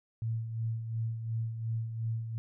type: tone with tremolo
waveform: sine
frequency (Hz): 113.3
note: A#2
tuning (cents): -49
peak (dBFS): -29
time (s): 0.22-2.38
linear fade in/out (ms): 0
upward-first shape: sine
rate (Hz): 2.8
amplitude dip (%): 55
effects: none